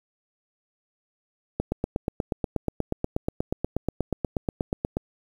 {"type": "click train", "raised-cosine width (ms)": 2, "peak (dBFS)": -11, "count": 29, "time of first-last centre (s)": [1.6, 4.969], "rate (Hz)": 8.31, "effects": ["8-bit"]}